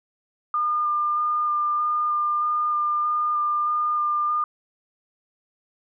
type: tone with vibrato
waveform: sine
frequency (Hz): 1206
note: D6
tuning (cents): +46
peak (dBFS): -20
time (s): 0.54-4.44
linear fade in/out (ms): 2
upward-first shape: square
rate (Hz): 1.6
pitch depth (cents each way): 9
effects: none